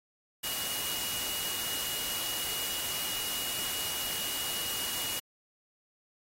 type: tone in noise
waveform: sine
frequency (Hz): 2895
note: F#7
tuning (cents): -38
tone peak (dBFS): -38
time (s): 0.43-5.2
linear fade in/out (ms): 10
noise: white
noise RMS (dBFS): -35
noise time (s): 0.43-5.2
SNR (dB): -6
effects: AAC 48 kbps